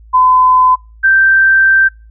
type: tone pair in turn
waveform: sine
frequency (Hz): 1016 / 1565.4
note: B5 / G6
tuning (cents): +49 / -3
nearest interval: perfect fifth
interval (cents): 748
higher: second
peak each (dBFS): -5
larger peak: neither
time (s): 0.13-0.76 / 1.03-1.89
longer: second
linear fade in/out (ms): 20
effects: noise-tail reverb RT60 0.3 s tail -26 dB re dry + added 55 Hz sine -36 dBFS peak until 2.1 s